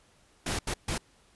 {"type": "noise bursts at uneven times", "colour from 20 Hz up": "pink", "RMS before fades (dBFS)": -31, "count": 3, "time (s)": [[0.46, 0.59], [0.67, 0.74], [0.88, 0.98]], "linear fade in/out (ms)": 5, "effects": ["pink hiss -63 dBFS RMS until 1.35 s", "resampled to 24000 Hz"]}